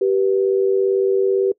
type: tone pair together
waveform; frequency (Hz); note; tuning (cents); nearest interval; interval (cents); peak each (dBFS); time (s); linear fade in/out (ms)
sine; 388.2 / 486.1; G4 / B4; -17 / -28; major third; 389; -15 / -21; 0.01-1.52; 5
effects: noise-tail reverb RT60 0.1 s tail -22 dB re dry